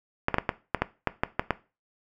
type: clicks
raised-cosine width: 0.5 ms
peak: -7 dBFS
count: 10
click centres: 0.284 / 0.343 / 0.384 / 0.492 / 0.747 / 0.82 / 1.073 / 1.235 / 1.395 / 1.507 s
effects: noise-tail reverb RT60 0.3 s tail -17 dB re dry